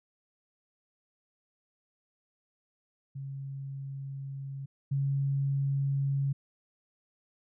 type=tone pair in turn; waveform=sine; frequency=137 / 138.35 Hz; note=C#3 / C#3; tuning=-20 / -3 cents; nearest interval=unison; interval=17 cents; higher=second; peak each=-36 / -26 dBFS; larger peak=second; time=3.15-4.66 / 4.91-6.33 s; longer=first; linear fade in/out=10 ms; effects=none